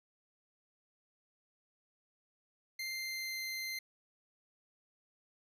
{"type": "tone with pitch glide", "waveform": "25% pulse", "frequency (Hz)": [2093, 2080], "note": ["C7", "C7"], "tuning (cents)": [0, -11], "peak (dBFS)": -34, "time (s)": [2.79, 3.79], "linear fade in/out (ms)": 5, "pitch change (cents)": -11, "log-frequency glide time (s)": [2.89, 3.4], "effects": []}